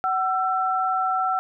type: tone pair together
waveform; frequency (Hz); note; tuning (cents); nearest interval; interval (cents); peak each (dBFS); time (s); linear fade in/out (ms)
sine; 752 / 1338.8; F#5 / E6; +28 / +26; minor seventh; 998; -23 / -23; 0.04-1.39; 0
effects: none